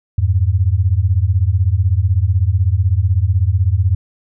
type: beating tone pair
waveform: sine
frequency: 85.3 / 101.3 Hz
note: F2 / G#2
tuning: -40 / -43 cents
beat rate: 16 Hz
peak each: -14 dBFS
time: 0.18-3.95 s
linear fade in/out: 5 ms
effects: none